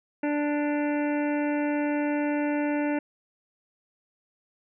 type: harmonic tone with a mistuned harmonic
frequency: 293.7 Hz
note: D4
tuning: in tune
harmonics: 1 / 2 / 3 / 5 / 6 / 7 / 8 / 9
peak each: -25 / -31 / -35 / -39 / -41 / -42 / -43 / -44 dBFS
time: 0.23-2.99 s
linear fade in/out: 5 ms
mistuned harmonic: 9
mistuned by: +46 cents
effects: none